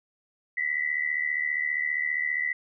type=tone pair together; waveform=sine; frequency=1944 / 2019 Hz; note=B6 / B6; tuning=-28 / +38 cents; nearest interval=minor second; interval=66 cents; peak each=-28 dBFS; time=0.57-2.53 s; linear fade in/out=5 ms; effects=none

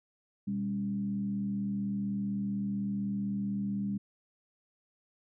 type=tone with frequency modulation; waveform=sine; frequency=200 Hz; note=G3; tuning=35 cents sharp; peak=-30 dBFS; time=0.47-3.98 s; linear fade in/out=10 ms; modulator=75.8 Hz; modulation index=0.52; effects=none

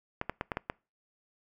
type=clicks; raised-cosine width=0.5 ms; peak=-16 dBFS; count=6; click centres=0.214 / 0.296 / 0.411 / 0.518 / 0.571 / 0.699 s; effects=noise-tail reverb RT60 0.3 s tail -25 dB re dry

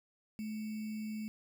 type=tone with sample-and-hold; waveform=sine; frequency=215.7 Hz; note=A3; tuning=34 cents flat; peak=-37 dBFS; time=0.39-1.28 s; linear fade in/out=0 ms; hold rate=2450 Hz; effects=none

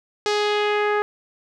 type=tone with low-pass filter sweep; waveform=sawtooth; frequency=417 Hz; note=G#4; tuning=7 cents sharp; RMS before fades=-21 dBFS; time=0.26-1.02 s; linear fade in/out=0 ms; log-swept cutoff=5400 to 1600 Hz; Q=1.7; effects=none

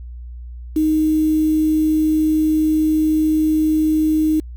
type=tone with quantisation; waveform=sine; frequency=311.1 Hz; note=D#4; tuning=in tune; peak=-13 dBFS; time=0.76-4.4 s; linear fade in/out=5 ms; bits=6; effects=added 60 Hz sine -30 dBFS peak until 4.56 s

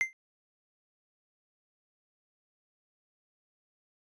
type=tone with exponential decay; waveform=triangle; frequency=2083 Hz; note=C7; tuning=8 cents flat; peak=-19 dBFS; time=0.01-0.13 s; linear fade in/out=0 ms; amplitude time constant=26 ms; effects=resampled to 22050 Hz

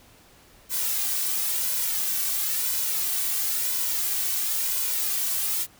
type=noise with flanger; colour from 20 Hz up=blue; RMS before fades=-26 dBFS; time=0.69-5.67 s; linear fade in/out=50 ms; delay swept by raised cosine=2 to 2.65 ms; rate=0.98 Hz; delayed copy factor=+0.6; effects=pink hiss -54 dBFS RMS until 5.79 s

